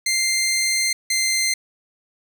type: tone pair in turn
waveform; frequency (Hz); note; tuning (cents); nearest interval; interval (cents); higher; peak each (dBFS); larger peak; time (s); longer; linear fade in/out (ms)
15% pulse; 2093 / 2084; C7 / C7; 0 / -7; unison; 7; first; -12; neither; 0.06-0.93 / 1.1-1.54; first; 5
effects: none